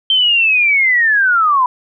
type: linear sweep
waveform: sine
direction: down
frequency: 3136 to 974 Hz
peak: -9 dBFS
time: 0.1-1.66 s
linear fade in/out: 2 ms
effects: none